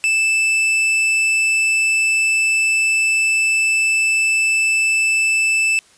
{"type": "tone", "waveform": "45% pulse", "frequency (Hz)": 2637, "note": "E7", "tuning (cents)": 0, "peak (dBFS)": -14, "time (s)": [0.04, 5.79], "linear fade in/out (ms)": 0, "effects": ["white hiss -51 dBFS RMS until 5.97 s", "resampled to 22050 Hz"]}